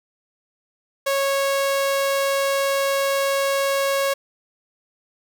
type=tone; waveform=sawtooth; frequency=551 Hz; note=C#5; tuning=11 cents flat; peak=-15 dBFS; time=1.06-4.14 s; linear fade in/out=10 ms; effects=8-bit